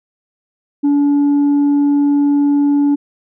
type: tone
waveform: sine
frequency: 286.8 Hz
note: D4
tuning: 41 cents flat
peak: -7 dBFS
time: 0.83-2.96 s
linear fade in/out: 20 ms
effects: tanh soft clip ceiling -9 dBFS